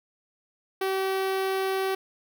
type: tone with notch filter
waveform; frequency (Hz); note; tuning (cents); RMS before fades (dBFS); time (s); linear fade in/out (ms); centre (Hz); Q
sawtooth; 383.2; G4; -39; -27; 0.81-1.95; 5; 7200; 1.1
effects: none